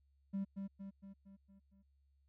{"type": "tone with echo", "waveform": "triangle", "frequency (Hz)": 196, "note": "G3", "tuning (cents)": 0, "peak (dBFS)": -33, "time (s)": [0.33, 0.45], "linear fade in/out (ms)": 20, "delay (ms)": 230, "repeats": 6, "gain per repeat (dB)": -5, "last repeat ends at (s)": 1.83, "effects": ["tanh soft clip ceiling -31 dBFS", "added 69 Hz sine -70 dBFS peak until 2.28 s"]}